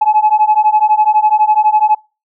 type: beating tone pair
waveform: sine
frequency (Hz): 848 / 860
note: G#5 / A5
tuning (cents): +36 / -40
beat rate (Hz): 12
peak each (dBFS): -10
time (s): 0.01-1.95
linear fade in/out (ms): 10
effects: noise-tail reverb RT60 0.3 s tail -26 dB re dry + tanh soft clip ceiling -2 dBFS